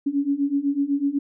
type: beating tone pair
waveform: sine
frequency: 277.2 / 285.2 Hz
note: C#4 / C#4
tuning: 0 / +49 cents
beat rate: 8 Hz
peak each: -24 / -22 dBFS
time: 0.06-1.19 s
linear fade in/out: 10 ms
effects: none